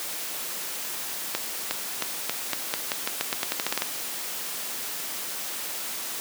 accelerating click train, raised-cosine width 0.2 ms, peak -7 dBFS, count 17, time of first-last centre 1.35-3.821 s, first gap 360 ms, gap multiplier 0.87, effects white hiss -33 dBFS RMS until 6.2 s + high-pass 200 Hz 12 dB/octave

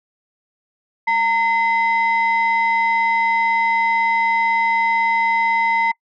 sine tone pair together, 918 / 2044 Hz, A#5 / C7, -27 / -41 cents, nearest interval octave + major second, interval 1386 cents, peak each -15 / -17 dBFS, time 1.07-5.92 s, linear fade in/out 10 ms, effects noise-tail reverb RT60 0.1 s tail -26 dB re dry + tanh soft clip ceiling -10 dBFS

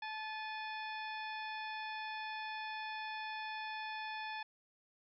harmonic tone with a mistuned harmonic, 868 Hz, A5, 24 cents flat, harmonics 1 / 2 / 3 / 4 / 5 / 6, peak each -43 / -46 / -48 / -52 / -56 / -58 dBFS, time 0.02-4.43 s, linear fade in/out 5 ms, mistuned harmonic 3, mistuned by -85 cents, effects none

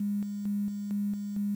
sine tone with tremolo, 203.8 Hz, G#3, 32 cents flat, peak -27 dBFS, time 0-1.55 s, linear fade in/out 5 ms, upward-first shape square, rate 2.2 Hz, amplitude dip 45%, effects 9-bit

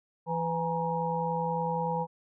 harmonic tone with a mistuned harmonic, 166.6 Hz, E3, 19 cents sharp, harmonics 1 / 3 / 5 / 6, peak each -33 / -33 / -33 / -33 dBFS, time 0.26-2.07 s, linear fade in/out 50 ms, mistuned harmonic 6, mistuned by -100 cents, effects none

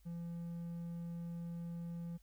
triangle tone, 170 Hz, F3, 46 cents flat, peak -39 dBFS, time 0.05-2.18 s, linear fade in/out 20 ms, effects added 50 Hz sine -63 dBFS peak until 2.22 s + white hiss -75 dBFS RMS until 2.22 s

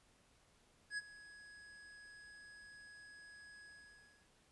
square tone with ADSR envelope, 1673 Hz, G#6, 12 cents sharp, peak -38 dBFS, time 0.9-4.29 s, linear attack 77 ms, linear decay 29 ms, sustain -18 dB, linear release 650 ms, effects pink hiss -71 dBFS RMS until 4.51 s + resampled to 24000 Hz

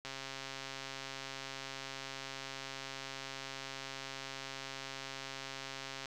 click train, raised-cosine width 0.2 ms, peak -25 dBFS, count 812, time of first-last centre 0.05-6.057 s, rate 135 Hz, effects none

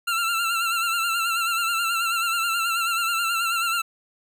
25% pulse tone with vibrato, 1364 Hz, F6, 41 cents flat, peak -18 dBFS, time 0.07-3.82 s, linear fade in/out 10 ms, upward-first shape sine, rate 9.3 Hz, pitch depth 53 cents each way, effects none

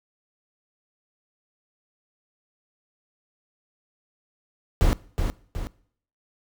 brown noise with echo, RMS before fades -18 dBFS, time 4.81-4.93 s, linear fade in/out 0 ms, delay 370 ms, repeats 2, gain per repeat -6 dB, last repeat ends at 5.67 s, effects noise-tail reverb RT60 0.6 s tail -21 dB re dry

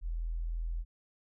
sine tone, 41.49 Hz, E1, 12 cents sharp, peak -32 dBFS, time 0.01-0.85 s, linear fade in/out 50 ms, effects none

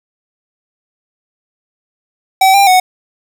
square tone with pitch steps, 765 / 795 / 740 Hz, G5 / G5 / F#5, -42 / +24 / 0 cents, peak -6 dBFS, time 2.41-2.8 s, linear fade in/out 5 ms, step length 130 ms, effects 7-bit

